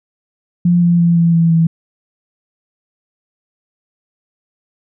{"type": "tone with pitch steps", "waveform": "sine", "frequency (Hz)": [174.61, 172.5, 170.42, 168.37, 166.34, 164.33], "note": ["F3", "F3", "F3", "E3", "E3", "E3"], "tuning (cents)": [0, -21, -42, 37, 16, -5], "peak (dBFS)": -8, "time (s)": [0.65, 1.67], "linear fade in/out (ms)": 5, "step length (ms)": 170, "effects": []}